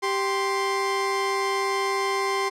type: tone pair together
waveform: 30% pulse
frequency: 392 / 1046.5 Hz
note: G4 / C6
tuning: 0 / 0 cents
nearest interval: octave + perfect fourth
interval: 1700 cents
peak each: -23 dBFS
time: 0.02-2.5 s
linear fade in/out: 20 ms
effects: low-pass 8000 Hz 12 dB/octave